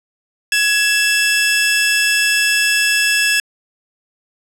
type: tone pair together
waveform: sawtooth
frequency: 1679 / 2653 Hz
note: G#6 / E7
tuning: +18 / +10 cents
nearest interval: minor sixth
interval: 792 cents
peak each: -12 dBFS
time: 0.52-3.4 s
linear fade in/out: 2 ms
effects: low-pass 12000 Hz 12 dB/octave